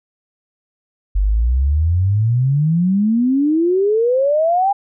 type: exponential sweep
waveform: sine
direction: up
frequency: 46.25 to 815 Hz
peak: -12 dBFS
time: 1.15-4.73 s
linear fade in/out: 10 ms
effects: none